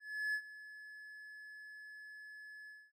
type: tone with ADSR envelope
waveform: triangle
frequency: 1711 Hz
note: A6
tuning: 49 cents flat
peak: -31 dBFS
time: 0-2.92 s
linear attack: 340 ms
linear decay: 70 ms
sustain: -17 dB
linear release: 240 ms
effects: none

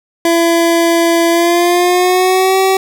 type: tone with pitch glide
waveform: 25% pulse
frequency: 336.4 to 382 Hz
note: E4 to G4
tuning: +35 to -45 cents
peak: -5 dBFS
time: 0.25-2.77 s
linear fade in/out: 2 ms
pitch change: +220 cents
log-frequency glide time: 1.29-2.57 s
effects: none

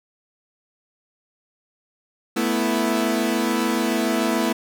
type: chord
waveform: sawtooth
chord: A suspended second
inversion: none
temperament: equal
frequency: 220 / 246.9 / 329.6 Hz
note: A3 / B3 / E4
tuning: 0 / 0 / 0 cents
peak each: -20 dBFS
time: 2.36-4.53 s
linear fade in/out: 10 ms
effects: none

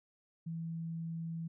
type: tone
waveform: sine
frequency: 164.81 Hz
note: E3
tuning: in tune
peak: -37 dBFS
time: 0.46-1.48 s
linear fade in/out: 10 ms
effects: none

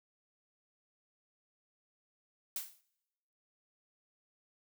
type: noise with exponential decay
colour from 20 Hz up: blue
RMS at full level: -35 dBFS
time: 2.56-2.81 s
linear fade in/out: 2 ms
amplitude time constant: 54 ms
effects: noise-tail reverb RT60 1.0 s tail -25 dB re dry

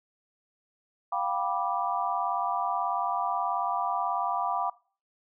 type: chord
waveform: sine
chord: G dominant seventh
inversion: third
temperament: just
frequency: 705.6 / 784 / 980 / 1176 Hz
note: F5 / G5 / B5 / D6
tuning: +18 / 0 / -14 / +2 cents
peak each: -32 dBFS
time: 1.12-4.7 s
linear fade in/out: 5 ms
effects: noise-tail reverb RT60 0.4 s tail -21 dB re dry

